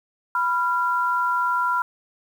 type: tone pair together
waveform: sine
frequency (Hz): 987.8 / 1380.8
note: B5 / F6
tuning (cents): 0 / -20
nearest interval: tritone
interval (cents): 580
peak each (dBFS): -22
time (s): 0.35-1.82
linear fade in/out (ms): 2
effects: 8-bit